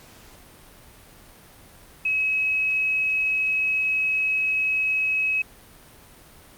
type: tone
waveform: sine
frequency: 2559 Hz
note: D#7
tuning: 48 cents sharp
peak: -20 dBFS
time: 2.05-5.42 s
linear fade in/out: 5 ms
effects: pink hiss -49 dBFS RMS until 6.57 s + Opus 48 kbps